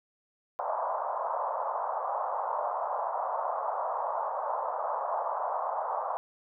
white band-pass noise, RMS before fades -32 dBFS, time 0.59-6.17 s, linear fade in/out 0 ms, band 570 to 1100 Hz, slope 48 dB/octave, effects none

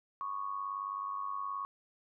sine tone with amplitude modulation, 1108.7 Hz, C#6, in tune, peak -32 dBFS, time 0.21-1.65 s, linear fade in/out 0 ms, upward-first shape sine, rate 98.9 Hz, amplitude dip 70%, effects none

